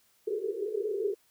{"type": "band-pass noise", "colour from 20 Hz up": "white", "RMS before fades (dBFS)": -32, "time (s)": [0.27, 1.15], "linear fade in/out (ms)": 10, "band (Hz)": [380, 440], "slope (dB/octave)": 96, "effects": ["white hiss -67 dBFS RMS until 1.3 s"]}